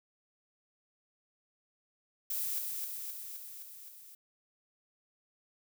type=noise with echo; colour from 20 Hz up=violet; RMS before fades=-35 dBFS; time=2.3-2.59 s; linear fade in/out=5 ms; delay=260 ms; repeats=6; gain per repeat=-3 dB; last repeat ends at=4.15 s; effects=none